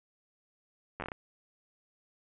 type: slowing click train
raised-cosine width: 0.5 ms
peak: -22 dBFS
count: 7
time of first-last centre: 1-1.118 s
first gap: 10 ms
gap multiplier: 1.27
effects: resampled to 8000 Hz + 8-bit